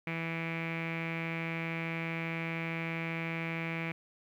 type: tone with low-pass filter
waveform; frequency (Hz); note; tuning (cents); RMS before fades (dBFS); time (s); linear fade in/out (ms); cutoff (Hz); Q
sawtooth; 164.81; E3; 0; -36; 0.07-3.92; 2; 2300; 7.9
effects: 11-bit